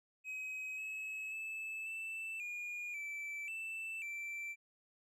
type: tone with pitch steps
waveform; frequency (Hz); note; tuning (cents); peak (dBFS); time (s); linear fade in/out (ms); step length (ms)
triangle; 2536 / 2577 / 2619 / 2652 / 2430 / 2322 / 2654 / 2340; D#7 / E7 / E7 / E7 / D#7 / D7 / E7 / D7; +32 / -40 / -12 / +10 / -42 / -20 / +11 / -7; -39; 0.24-4.56; 50; 540
effects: none